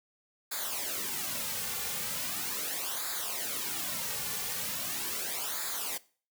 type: noise with flanger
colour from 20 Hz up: white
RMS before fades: -35 dBFS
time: 0.51-5.98 s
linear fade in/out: 10 ms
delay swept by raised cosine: 0.34 to 3.14 ms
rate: 0.39 Hz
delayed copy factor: -0.75
effects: noise-tail reverb RT60 0.4 s tail -20 dB re dry